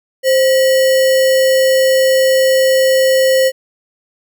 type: tone with sample-and-hold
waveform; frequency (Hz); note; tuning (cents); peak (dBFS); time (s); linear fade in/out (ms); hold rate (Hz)
sine; 525; C5; +6; -8; 0.23-3.52; 50; 2450
effects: none